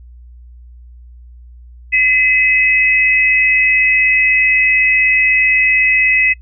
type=tone pair together; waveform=sine; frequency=2029 / 2557 Hz; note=B6 / D#7; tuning=+46 / +47 cents; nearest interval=major third; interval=401 cents; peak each=-12 dBFS; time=1.92-6.34 s; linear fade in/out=20 ms; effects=noise-tail reverb RT60 0.1 s tail -23 dB re dry + added 60 Hz sine -35 dBFS peak until 6.41 s